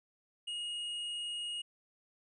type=tone with tanh clipping; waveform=triangle; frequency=2873 Hz; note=F7; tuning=48 cents sharp; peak=-38 dBFS; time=0.47-1.62 s; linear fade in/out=10 ms; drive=12 dB; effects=resampled to 22050 Hz